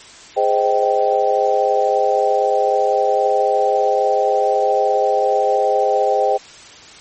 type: chord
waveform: sine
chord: Ab major seventh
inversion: none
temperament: just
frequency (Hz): 415.3 / 519.1 / 623 / 778.7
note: Ab4 / C5 / Eb5 / G5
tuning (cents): 0 / -14 / +2 / -12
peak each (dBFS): -20 / -18 / -20 / -17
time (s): 0.36-6.38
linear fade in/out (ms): 20
effects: white hiss -40 dBFS RMS until 7 s + MP3 32 kbps